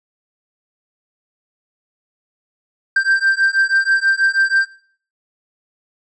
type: beating tone pair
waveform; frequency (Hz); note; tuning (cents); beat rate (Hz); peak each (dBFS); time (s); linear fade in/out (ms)
triangle; 1571 / 1577.2; G6 / G6; +3 / +10; 6.2; -14; 2.96-4.66; 5
effects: noise-tail reverb RT60 0.5 s tail -18 dB re dry + resampled to 22050 Hz